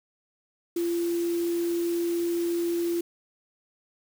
sine tone in noise, 342.4 Hz, F4, 34 cents flat, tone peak -24 dBFS, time 0.76-3.01 s, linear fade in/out 5 ms, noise white, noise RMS -42 dBFS, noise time 0.76-3.01 s, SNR +15 dB, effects none

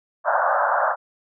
pink band-pass noise, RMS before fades -20 dBFS, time 0.24-0.96 s, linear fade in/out 50 ms, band 560 to 1600 Hz, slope 96 dB/octave, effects none

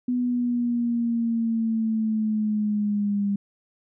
sine linear sweep, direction down, 248.4 to 200 Hz, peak -21 dBFS, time 0.08-3.36 s, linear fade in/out 5 ms, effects none

